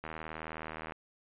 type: click train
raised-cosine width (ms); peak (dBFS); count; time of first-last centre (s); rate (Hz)
0.5; -25; 71; 0.04-0.922; 79.4
effects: resampled to 8000 Hz